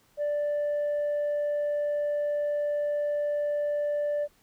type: tone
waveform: sine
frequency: 587 Hz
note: D5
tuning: 1 cent flat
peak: -23 dBFS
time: 0.17-4.28 s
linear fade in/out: 50 ms
effects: tanh soft clip ceiling -24 dBFS + pink hiss -64 dBFS RMS until 4.42 s